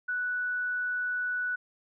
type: tone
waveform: sine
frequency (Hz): 1480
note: F#6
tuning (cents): 0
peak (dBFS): -28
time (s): 0.08-1.56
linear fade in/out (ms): 10
effects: none